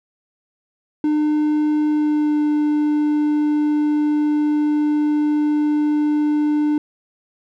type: tone with pitch glide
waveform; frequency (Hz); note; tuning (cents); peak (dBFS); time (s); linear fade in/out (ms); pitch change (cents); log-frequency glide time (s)
triangle; 301.9 to 298.8; D4 to D4; +48 to +30; -13; 1.04-6.78; 2; -18; 1.88-2.43
effects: none